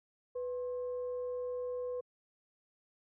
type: tone with frequency modulation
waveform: sine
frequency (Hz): 496.2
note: B4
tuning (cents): +8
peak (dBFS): -35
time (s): 0.35-2.01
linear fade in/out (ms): 10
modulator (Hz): 569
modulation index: 0.25
effects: high-pass 150 Hz 12 dB/octave